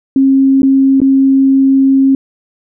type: tone with dropouts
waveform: sine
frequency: 269.4 Hz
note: C#4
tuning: 49 cents flat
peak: -5 dBFS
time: 0.16-2.15 s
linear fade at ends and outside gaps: 2 ms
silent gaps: 0.62-0.631 / 1.003-1.016 s
effects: none